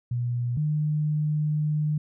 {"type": "tone pair in turn", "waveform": "sine", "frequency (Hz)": [121.4, 151.42], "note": ["B2", "D#3"], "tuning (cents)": [-29, -47], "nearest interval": "major third", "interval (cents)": 382, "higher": "second", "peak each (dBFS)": [-24, -22], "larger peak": "second", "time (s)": [[0.11, 0.57], [0.57, 1.98]], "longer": "second", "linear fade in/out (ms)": 5, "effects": []}